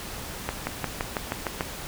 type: accelerating click train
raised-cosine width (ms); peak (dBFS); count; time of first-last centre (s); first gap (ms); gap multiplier
0.5; -11; 8; 0.49-1.608; 180; 0.96
effects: pink hiss -37 dBFS RMS until 1.87 s